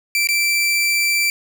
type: tone with dropouts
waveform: sawtooth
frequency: 2339 Hz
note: D7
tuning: 8 cents flat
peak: -12 dBFS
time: 0.15-1.3 s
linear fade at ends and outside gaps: 1 ms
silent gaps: 0.272-0.288 s
effects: none